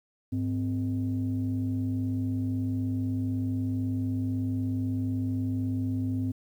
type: tone pair together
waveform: sine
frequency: 102.5 / 258.6 Hz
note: G#2 / C4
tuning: -22 / -20 cents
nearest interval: octave + major third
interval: 1602 cents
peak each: -28 dBFS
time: 0.32-6.32 s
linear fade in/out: 10 ms
effects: tanh soft clip ceiling -21 dBFS + 10-bit